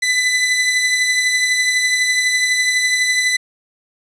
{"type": "beating tone pair", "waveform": "sawtooth", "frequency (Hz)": [2000, 2012], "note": ["B6", "B6"], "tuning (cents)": [21, 32], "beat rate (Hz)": 12, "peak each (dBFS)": [-11, -20], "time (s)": [0.02, 3.37], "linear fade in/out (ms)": 10, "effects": ["resampled to 22050 Hz", "8-bit"]}